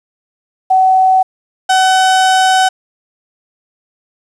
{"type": "tone pair in turn", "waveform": ["sine", "35% pulse"], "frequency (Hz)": [754, 754], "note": ["F#5", "F#5"], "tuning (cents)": [32, 32], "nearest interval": "unison", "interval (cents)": 0, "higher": "neither", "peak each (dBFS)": -6, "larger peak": "neither", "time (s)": [[0.7, 1.23], [1.69, 2.69]], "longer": "second", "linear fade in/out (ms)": 10, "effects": ["resampled to 22050 Hz", "7-bit"]}